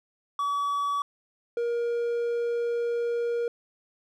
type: tone pair in turn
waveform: triangle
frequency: 1140 / 472.3 Hz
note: C#6 / A#4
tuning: +48 / +23 cents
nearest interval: octave + minor third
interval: 1525 cents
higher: first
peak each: -23 / -23 dBFS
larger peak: neither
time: 0.39-1.02 / 1.57-3.48 s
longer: second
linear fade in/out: 2 ms
effects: none